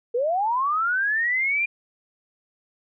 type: linear sweep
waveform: sine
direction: up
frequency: 453.2 to 2419 Hz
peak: -20 dBFS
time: 0.14-1.66 s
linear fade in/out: 10 ms
effects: none